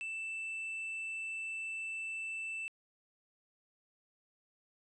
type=tone; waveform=triangle; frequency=2653 Hz; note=E7; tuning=10 cents sharp; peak=-36 dBFS; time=0.01-2.68 s; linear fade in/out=0 ms; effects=resampled to 22050 Hz